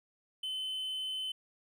triangle tone, 3049 Hz, G7, 49 cents flat, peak -33 dBFS, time 0.43-1.32 s, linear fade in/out 5 ms, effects none

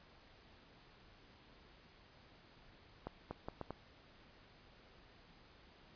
accelerating click train, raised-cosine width 1 ms, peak -28 dBFS, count 5, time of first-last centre 3.07-3.706 s, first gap 240 ms, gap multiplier 0.73, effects pink hiss -63 dBFS RMS until 5.95 s + resampled to 11025 Hz

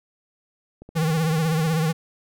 click train, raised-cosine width 2 ms, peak -28 dBFS, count 14, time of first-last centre 0.82-1.735 s, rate 14.2 Hz
square tone with vibrato, 160 Hz, D#3, 49 cents sharp, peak -20 dBFS, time 0.95-1.93 s, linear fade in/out 20 ms, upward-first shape triangle, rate 16 Hz, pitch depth 91 cents each way
effects none

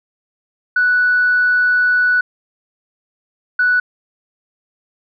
sine tone bursts at uneven times, 1480 Hz, F#6, in tune, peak -10 dBFS, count 2, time 0.76-2.21 / 3.59-3.8 s, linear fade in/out 5 ms, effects tanh soft clip ceiling -6 dBFS

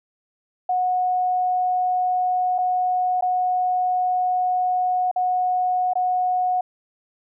sine tone with dropouts, 731 Hz, F#5, 21 cents flat, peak -18 dBFS, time 0.69-6.61 s, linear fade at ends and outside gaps 5 ms, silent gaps 2.582-2.585 / 3.21-3.223 / 5.114-5.16 / 5.935-5.954 s, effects none

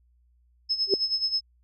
sine tone with tremolo, 5190 Hz, E8, 28 cents flat, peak -21 dBFS, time 0.69-1.41 s, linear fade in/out 20 ms, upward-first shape sine, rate 9.4 Hz, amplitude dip 75%
sine tone with exponential growth, 392 Hz, G4, in tune, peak -15 dBFS, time 0.87-0.94 s, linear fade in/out 2 ms, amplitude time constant 15 ms
effects added 60 Hz sine -60 dBFS peak until 1.63 s

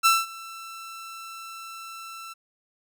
sawtooth tone with ADSR envelope, 1336 Hz, E6, 23 cents sharp, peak -11 dBFS, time 0.03-2.34 s, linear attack 28 ms, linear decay 200 ms, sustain -23 dB, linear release 17 ms, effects none

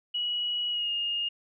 sine tone with pitch glide, 2918 to 2840 Hz, F#7 to F7, -25 to +28 cents, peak -27 dBFS, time 0.14-1.29 s, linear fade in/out 10 ms, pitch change -47 cents, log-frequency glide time 0.7-0.91 s, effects none

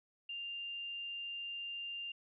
sine tone, 2794 Hz, F7, in tune, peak -40 dBFS, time 0.29-2.12 s, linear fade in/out 5 ms, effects none

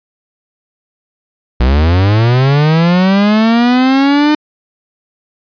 45% pulse linear sweep, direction up, 58.27 to 304.2 Hz, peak -7 dBFS, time 1.6-4.35 s, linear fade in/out 5 ms, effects resampled to 11025 Hz

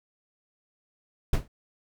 brown noise with exponential decay, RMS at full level -17 dBFS, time 1.33-1.48 s, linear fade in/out 5 ms, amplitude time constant 31 ms, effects none

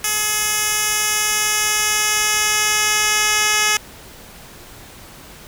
10% pulse tone with band-pass filter sweep, 424 Hz, G#4, 36 cents sharp, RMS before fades -18 dBFS, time 0.04-3.77 s, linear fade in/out 2 ms, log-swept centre 10000 to 5500 Hz, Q 0.73, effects pink hiss -40 dBFS RMS until 5.47 s

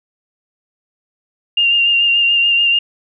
sine tone with vibrato, 2795 Hz, F7, 1 cent sharp, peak -10 dBFS, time 1.57-2.79 s, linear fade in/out 5 ms, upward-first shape sine, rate 6.9 Hz, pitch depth 23 cents each way, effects none

